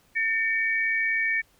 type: tone pair together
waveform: sine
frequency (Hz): 1800 / 2268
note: A6 / C#7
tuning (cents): +39 / +39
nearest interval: major third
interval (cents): 400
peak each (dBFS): -25 / -25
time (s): 0.15-1.42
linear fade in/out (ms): 20
effects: pink hiss -62 dBFS RMS until 1.59 s